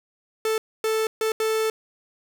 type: tone bursts at uneven times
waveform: 45% pulse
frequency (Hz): 440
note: A4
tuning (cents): 0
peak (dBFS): -21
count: 4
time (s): 0.45-0.58 / 0.84-1.07 / 1.21-1.32 / 1.4-1.7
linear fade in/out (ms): 2
effects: 9-bit